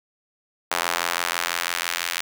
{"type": "tone with high-pass filter sweep", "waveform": "sawtooth", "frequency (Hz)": 86, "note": "F2", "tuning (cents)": -26, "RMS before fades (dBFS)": -26, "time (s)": [0.71, 2.21], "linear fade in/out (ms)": 5, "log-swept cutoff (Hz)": [950, 2000], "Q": 0.94, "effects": []}